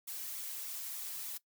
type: noise with flanger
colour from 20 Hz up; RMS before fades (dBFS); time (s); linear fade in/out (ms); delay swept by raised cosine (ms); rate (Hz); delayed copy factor
blue; -42; 0.07-1.38; 10; 0.85 to 3.15; 3.3; +0.5
effects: noise-tail reverb RT60 0.1 s tail -19 dB re dry